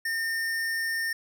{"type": "tone with hard clipping", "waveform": "sine", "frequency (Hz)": 1817, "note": "A#6", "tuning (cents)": -45, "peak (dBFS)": -28, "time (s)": [0.05, 1.13], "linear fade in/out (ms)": 5, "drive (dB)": 18, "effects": []}